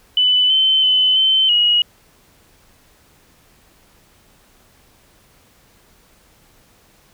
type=tone with pitch steps; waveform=sine; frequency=2996 / 3074 / 3029 / 3080 / 2898 Hz; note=F#7 / G7 / F#7 / G7 / F#7; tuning=+21 / -35 / +40 / -31 / -37 cents; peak=-11 dBFS; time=0.17-1.82 s; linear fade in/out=2 ms; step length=330 ms; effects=pink hiss -53 dBFS RMS until 7.13 s